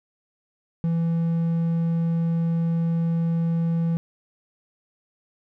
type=tone; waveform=triangle; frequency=166.5 Hz; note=E3; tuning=18 cents sharp; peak=-18 dBFS; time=0.84-3.97 s; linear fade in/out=0 ms; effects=none